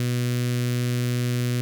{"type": "tone with notch filter", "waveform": "sawtooth", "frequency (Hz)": 122.6, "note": "B2", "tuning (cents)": -12, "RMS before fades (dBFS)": -24, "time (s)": [0, 1.61], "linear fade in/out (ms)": 0, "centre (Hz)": 850, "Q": 0.55, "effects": []}